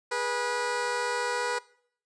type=tone pair together; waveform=15% pulse; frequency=413.5 / 487.6 Hz; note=G#4 / B4; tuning=-8 / -22 cents; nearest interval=minor third; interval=286 cents; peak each=-29 / -22 dBFS; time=0.11-1.59 s; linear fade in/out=10 ms; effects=noise-tail reverb RT60 0.6 s tail -21 dB re dry + resampled to 22050 Hz